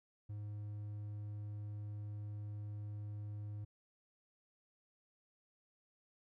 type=tone; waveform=triangle; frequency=104.2 Hz; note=G#2; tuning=6 cents sharp; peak=-40 dBFS; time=0.29-3.65 s; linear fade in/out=10 ms; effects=none